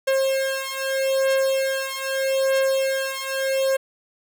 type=beating tone pair; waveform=45% pulse; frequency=535 / 535.8 Hz; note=C5 / C5; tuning=+38 / +41 cents; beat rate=0.8 Hz; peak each=-23 / -23 dBFS; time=0.07-3.77 s; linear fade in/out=10 ms; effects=none